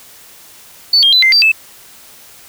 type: tone with pitch steps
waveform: triangle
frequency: 4493 / 3218 / 4004 / 2083 / 4673 / 2621 Hz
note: C#8 / G7 / B7 / C7 / D8 / E7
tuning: +23 / +45 / +23 / -8 / -9 / -11 cents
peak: -3 dBFS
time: 0.93-1.518 s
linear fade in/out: 5 ms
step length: 98 ms
effects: tanh soft clip ceiling -4 dBFS + white hiss -40 dBFS RMS until 2.48 s